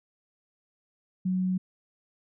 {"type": "tone", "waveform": "sine", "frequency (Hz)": 185, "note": "F#3", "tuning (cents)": 0, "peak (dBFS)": -24, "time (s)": [1.25, 1.58], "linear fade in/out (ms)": 10, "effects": []}